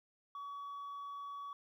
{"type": "tone", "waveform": "sine", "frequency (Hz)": 1132, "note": "C#6", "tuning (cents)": 36, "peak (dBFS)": -40, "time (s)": [0.35, 1.53], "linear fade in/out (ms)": 2, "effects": ["tanh soft clip ceiling -42 dBFS", "13-bit"]}